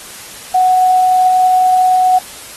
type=tone with quantisation; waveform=sine; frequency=740 Hz; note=F#5; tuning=in tune; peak=-7 dBFS; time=0.54-2.19 s; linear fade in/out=10 ms; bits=5; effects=white hiss -32 dBFS RMS until 2.56 s + AAC 32 kbps